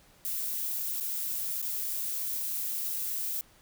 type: noise with dropouts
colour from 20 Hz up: violet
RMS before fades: -33 dBFS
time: 0.25-3.41 s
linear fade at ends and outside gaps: 0 ms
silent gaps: 1-1.008 / 1.617-1.626 s
effects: pink hiss -60 dBFS RMS until 3.61 s